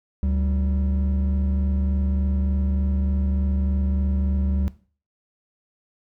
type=tone pair together; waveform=triangle; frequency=71.99 / 192.6 Hz; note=D2 / G3; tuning=-34 / -30 cents; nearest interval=octave + perfect fourth; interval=1704 cents; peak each=-17 / -24 dBFS; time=0.23-4.68 s; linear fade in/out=0 ms; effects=noise-tail reverb RT60 0.4 s tail -18 dB re dry + tanh soft clip ceiling -14 dBFS

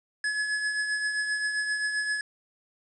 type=tone with tremolo; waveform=square; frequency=1700 Hz; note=G#6; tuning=40 cents sharp; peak=-25 dBFS; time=0.24-2.21 s; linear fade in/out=2 ms; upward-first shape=triangle; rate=7.6 Hz; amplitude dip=50%; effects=resampled to 22050 Hz + 9-bit

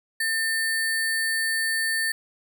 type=tone with sample-and-hold; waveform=sine; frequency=1800 Hz; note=A6; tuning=39 cents sharp; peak=-22 dBFS; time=0.2-2.12 s; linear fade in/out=5 ms; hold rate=6300 Hz; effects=none

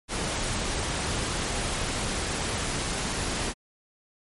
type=noise; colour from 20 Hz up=pink; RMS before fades=-29 dBFS; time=0.08-3.54 s; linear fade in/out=50 ms; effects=MP3 48 kbps

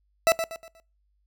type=tone with echo; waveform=40% pulse; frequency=659.3 Hz; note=E5; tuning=in tune; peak=-15 dBFS; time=0.27-0.32 s; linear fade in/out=0 ms; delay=120 ms; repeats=4; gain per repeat=-9 dB; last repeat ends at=0.8 s; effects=noise-tail reverb RT60 0.3 s tail -23 dB re dry + added 50 Hz sine -66 dBFS peak until 1.26 s

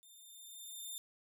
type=tone with level ramp; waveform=10% pulse; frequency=3606 Hz; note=A7; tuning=42 cents sharp; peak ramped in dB=-51 to -34 dBFS; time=0.03-0.98 s; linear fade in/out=0 ms; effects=none

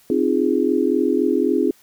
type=chord; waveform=sine; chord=F minor seventh; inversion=second; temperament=equal with one note detuned; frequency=261.6 / 305.4 / 349.2 / 415.3 Hz; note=C4 / Eb4 / F4 / Ab4; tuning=0 / -32 / 0 / 0 cents; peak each=-21 dBFS; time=0.1-1.71 s; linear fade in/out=2 ms; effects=white hiss -54 dBFS RMS until 1.82 s

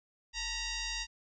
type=tone with frequency modulation; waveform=sine; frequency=986 Hz; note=B5; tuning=3 cents flat; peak=-34 dBFS; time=0.33-1.07 s; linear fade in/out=50 ms; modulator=939 Hz; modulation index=5.7; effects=none

